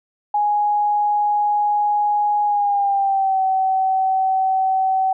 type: tone with pitch glide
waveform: sine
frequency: 830.6 to 761.7 Hz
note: G#5 to G5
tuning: 0 to -50 cents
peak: -15 dBFS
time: 0.34-5.13 s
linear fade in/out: 5 ms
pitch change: -150 cents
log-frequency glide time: 2.45-3.41 s
effects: none